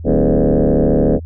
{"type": "tone with frequency modulation", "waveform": "sine", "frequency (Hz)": 125.9, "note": "B2", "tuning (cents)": 34, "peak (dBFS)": -9, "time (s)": [0.04, 1.2], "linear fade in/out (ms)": 50, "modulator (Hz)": 73.9, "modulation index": 6.2, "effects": ["tanh soft clip ceiling -5 dBFS", "added 83 Hz sine -26 dBFS peak until 1.25 s"]}